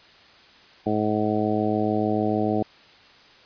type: harmonic tone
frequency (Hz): 106.7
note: G#2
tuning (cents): +47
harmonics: 1 / 2 / 3 / 4 / 5 / 6 / 7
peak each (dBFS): -31 / -26 / -26 / -28 / -32 / -30 / -29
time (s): 0.86-2.63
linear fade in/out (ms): 5
effects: white hiss -51 dBFS RMS until 3.45 s + resampled to 11025 Hz